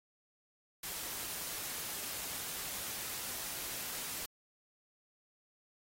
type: noise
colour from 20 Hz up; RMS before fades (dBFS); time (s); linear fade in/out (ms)
white; -41; 0.83-4.26; 5
effects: AAC 48 kbps